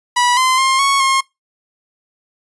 sawtooth tone with pitch steps, 977 / 1034 / 1061 / 1106 / 1073 Hz, B5 / C6 / C6 / C#6 / C6, -19 / -21 / +24 / -4 / +43 cents, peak -8 dBFS, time 0.16-1.21 s, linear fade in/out 10 ms, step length 210 ms, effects noise-tail reverb RT60 0.2 s tail -23 dB re dry + resampled to 24000 Hz

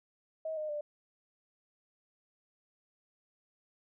sine tone with pitch steps, 636 / 614 / 592.7 Hz, D#5 / D#5 / D5, +38 / -23 / +16 cents, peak -34 dBFS, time 0.45-0.81 s, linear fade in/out 5 ms, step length 120 ms, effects none

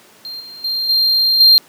triangle tone with level steps, 4186 Hz, C8, in tune, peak -25 / -31 / -16 / -10 / -4 dBFS, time 0.25-1.58 s, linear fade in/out 0 ms, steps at 0.4 / 0.64 / 0.89 / 1.4 s, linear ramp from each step 5 ms, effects pink hiss -46 dBFS RMS until 1.68 s + high-pass 200 Hz 12 dB/octave

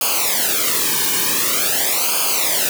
white noise with flanger, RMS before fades -18 dBFS, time 0.01-2.69 s, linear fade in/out 2 ms, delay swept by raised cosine 0.52 to 1.52 ms, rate 0.46 Hz, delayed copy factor -0.95, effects none

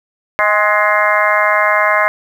harmonic tone with a mistuned harmonic, 210.1 Hz, G#3, 20 cents sharp, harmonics 3 / 4 / 5 / 6 / 7 / 8 / 9 / 10, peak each -16 / -22 / -16 / -19 / -22 / -18 / -22 / -17 dBFS, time 0.39-2.08 s, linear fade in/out 0 ms, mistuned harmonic 4, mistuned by -49 cents, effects 7-bit

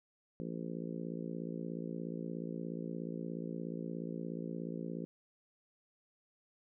harmonic tone, 56.9 Hz, A#1, 41 cents flat, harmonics 3 / 4 / 5 / 6 / 7 / 8 / 9, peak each -42 / -44 / -46 / -48 / -49 / -50 / -51 dBFS, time 0.4-5.05 s, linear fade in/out 0 ms, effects none

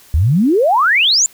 sine exponential sweep, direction up, 69.3 to 7410 Hz, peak -9 dBFS, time 0.14-1.26 s, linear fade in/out 0 ms, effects white hiss -45 dBFS RMS until 1.33 s

